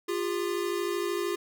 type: tone pair together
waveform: square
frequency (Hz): 350.3 / 403.3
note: F4 / G4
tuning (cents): +5 / +49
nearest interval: major second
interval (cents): 244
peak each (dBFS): -31 / -32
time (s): 0.08-1.36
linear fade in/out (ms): 10
effects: none